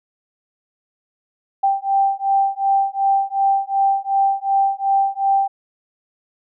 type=beating tone pair; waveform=sine; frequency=784 / 786.7 Hz; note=G5 / G5; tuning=0 / +6 cents; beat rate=2.7 Hz; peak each=-18 dBFS; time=1.63-5.48 s; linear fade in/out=10 ms; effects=none